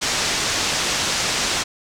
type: low-pass noise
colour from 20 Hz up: white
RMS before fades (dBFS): -22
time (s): 0.01-1.64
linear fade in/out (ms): 20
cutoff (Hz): 6900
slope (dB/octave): 24
effects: none